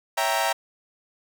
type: chord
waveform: sawtooth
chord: C# diminished seventh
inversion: none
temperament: equal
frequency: 554.4 / 659.3 / 784 / 932.3 Hz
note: C#5 / E5 / G5 / Bb5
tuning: 0 / 0 / 0 / 0 cents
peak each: -28 / -23 / -23 / -22 dBFS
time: 0.17-0.53 s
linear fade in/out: 10 ms
effects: none